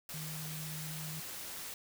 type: tone in noise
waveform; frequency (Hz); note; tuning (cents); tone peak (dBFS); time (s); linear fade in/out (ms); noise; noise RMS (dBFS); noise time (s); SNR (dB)
sine; 155.56; D#3; 0; -42; 0.14-1.2; 2; white; -44; 0.09-1.74; -1
effects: none